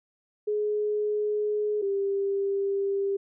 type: tone pair in turn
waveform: sine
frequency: 420 / 395.9 Hz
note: G#4 / G4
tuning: +19 / +17 cents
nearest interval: minor second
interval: 102 cents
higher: first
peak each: -24 dBFS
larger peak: neither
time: 0.47-1.82 / 1.82-3.17 s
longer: neither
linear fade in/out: 10 ms
effects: none